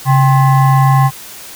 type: tone with frequency modulation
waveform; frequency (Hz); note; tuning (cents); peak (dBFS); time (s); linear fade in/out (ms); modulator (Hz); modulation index
sine; 136; C#3; -33; -6; 0.05-1.11; 50; 924; 0.77
effects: white hiss -32 dBFS RMS until 1.55 s